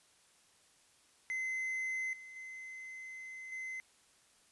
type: tone with level steps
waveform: triangle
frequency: 2054 Hz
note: C7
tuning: 33 cents flat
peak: -33 / -47 / -43 / -38 dBFS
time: 1.3-3.8 s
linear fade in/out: 0 ms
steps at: 2.13 / 2.36 / 3.52 s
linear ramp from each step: 2 ms
effects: white hiss -67 dBFS RMS until 4.51 s + resampled to 24000 Hz